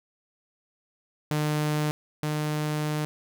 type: tone pair in turn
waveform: sawtooth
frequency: 151 / 151.54 Hz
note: D3 / D#3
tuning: +48 / -45 cents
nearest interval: unison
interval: 7 cents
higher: second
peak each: -20 / -22 dBFS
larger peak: first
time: 1.31-1.91 / 2.23-3.05 s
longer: second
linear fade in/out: 0 ms
effects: none